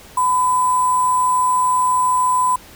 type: tone with sample-and-hold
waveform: sine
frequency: 1007 Hz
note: B5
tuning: 33 cents sharp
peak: -13 dBFS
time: 0.17-2.56 s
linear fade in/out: 5 ms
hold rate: 8820 Hz
effects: pink hiss -42 dBFS RMS until 2.75 s